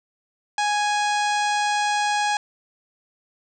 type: harmonic tone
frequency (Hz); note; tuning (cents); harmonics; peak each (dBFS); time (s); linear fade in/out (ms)
830.6; G#5; 0; 1 / 2 / 3 / 4 / 5 / 6 / 7 / 8 / 9 / 10; -21 / -27 / -31 / -33 / -35 / -37 / -38 / -39 / -40 / -41; 0.58-2.37; 2
effects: none